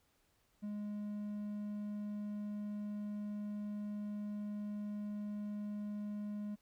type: tone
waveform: triangle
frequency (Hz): 207.7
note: G#3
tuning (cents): 0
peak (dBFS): -37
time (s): 0.62-6.56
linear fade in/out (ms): 20
effects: pink hiss -75 dBFS RMS until 6.61 s